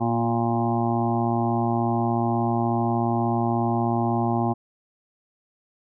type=harmonic tone with a mistuned harmonic; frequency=116.54 Hz; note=A#2; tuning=in tune; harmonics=1 / 2 / 3 / 5 / 6 / 7 / 8 / 9; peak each=-26 / -25 / -28 / -37 / -29 / -28 / -36 / -34 dBFS; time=0-4.54 s; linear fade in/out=20 ms; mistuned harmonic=2; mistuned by=+17 cents; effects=none